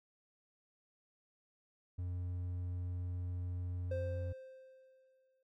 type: tone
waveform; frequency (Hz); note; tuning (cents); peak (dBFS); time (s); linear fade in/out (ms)
triangle; 89.3; F2; +39; -35; 1.98-4.33; 10
type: tone with exponential decay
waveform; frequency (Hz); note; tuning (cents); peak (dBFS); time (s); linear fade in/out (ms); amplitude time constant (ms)
triangle; 523.3; C5; 0; -34; 3.91-5.43; 5; 330
effects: none